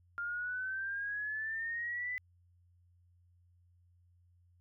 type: exponential sweep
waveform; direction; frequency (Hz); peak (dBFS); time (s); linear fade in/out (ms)
sine; up; 1396.9 to 2010; -35; 0.18-2.18; 0
effects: added 88 Hz sine -64 dBFS peak until 4.6 s